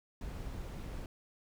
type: noise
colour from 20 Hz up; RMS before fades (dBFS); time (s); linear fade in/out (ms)
brown; -42; 0.21-1.06; 2
effects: none